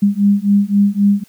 sine beating tone pair, 200 / 203.8 Hz, G3 / G#3, +35 / -32 cents, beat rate 3.8 Hz, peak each -13 dBFS, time 0.02-1.24 s, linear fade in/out 10 ms, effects white hiss -51 dBFS RMS until 1.28 s

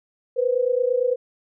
sine tone pair together, 484.2 / 513 Hz, B4 / C5, -34 / -34 cents, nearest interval minor second, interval 100 cents, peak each -21 dBFS, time 0.36-1.16 s, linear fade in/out 20 ms, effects none

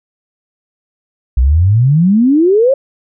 sine exponential sweep, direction up, 58.4 to 562 Hz, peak -6 dBFS, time 1.37-2.74 s, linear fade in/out 5 ms, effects none

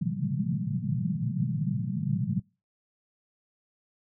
white band-pass noise, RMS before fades -29 dBFS, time 0.01-2.4 s, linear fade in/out 5 ms, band 110 to 210 Hz, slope 96 dB/octave, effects noise-tail reverb RT60 0.3 s tail -25 dB re dry

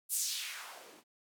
blue noise with band-pass filter sweep, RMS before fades -39 dBFS, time 0.09-1.04 s, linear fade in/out 50 ms, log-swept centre 11000 to 220 Hz, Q 1.8, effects none

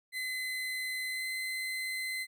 35% pulse tone with pitch glide, 2035 to 2049 Hz, C7 to C7, -49 to -37 cents, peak -32 dBFS, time 0.12-2.27 s, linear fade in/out 50 ms, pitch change +12 cents, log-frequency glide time 1.09-1.26 s, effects none

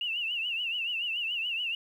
sine tone with vibrato, 2794 Hz, F7, in tune, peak -29 dBFS, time 0.01-1.75 s, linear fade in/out 2 ms, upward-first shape triangle, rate 7 Hz, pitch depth 130 cents each way, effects 10-bit

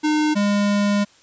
square tone pair in turn, 304.5 / 203.9 Hz, D#4 / G#3, -37 / -32 cents, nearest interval perfect fifth, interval 695 cents, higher first, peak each -17 dBFS, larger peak neither, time 0.03-0.35 / 0.35-1.05 s, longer second, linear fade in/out 20 ms, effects white hiss -53 dBFS RMS until 1.22 s + resampled to 16000 Hz

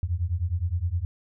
sine beating tone pair, 82.41 / 92.11 Hz, E2 / F#2, 0 / -7 cents, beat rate 9.7 Hz, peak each -27 dBFS, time 0.03-1.05 s, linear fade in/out 0 ms, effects none

